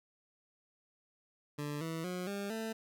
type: tone with pitch steps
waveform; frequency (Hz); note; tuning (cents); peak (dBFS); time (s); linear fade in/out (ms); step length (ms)
20% pulse; 146.83 / 162.92 / 180.77 / 200.6 / 222.6; D3 / E3 / F#3 / G3 / A3; 0 / -20 / -40 / +40 / +20; -32; 1.58-2.73; 10; 230
effects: none